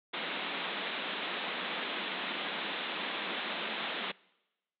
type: band-pass noise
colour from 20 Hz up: white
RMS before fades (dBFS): -37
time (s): 0.13-4.12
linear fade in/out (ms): 10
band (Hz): 170 to 3800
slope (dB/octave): 96
effects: noise-tail reverb RT60 1.0 s tail -24 dB re dry